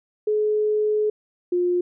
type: tone pair in turn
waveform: sine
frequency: 425 / 355.1 Hz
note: G#4 / F4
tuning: +40 / +29 cents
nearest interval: minor third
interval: 311 cents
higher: first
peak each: -18 dBFS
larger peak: neither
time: 0.27-1.1 / 1.52-1.81 s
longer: first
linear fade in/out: 5 ms
effects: none